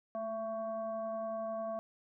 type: tone with frequency modulation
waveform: sine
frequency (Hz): 668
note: E5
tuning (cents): +23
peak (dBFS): -35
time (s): 0.15-1.79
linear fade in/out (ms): 0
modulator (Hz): 449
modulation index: 0.61
effects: none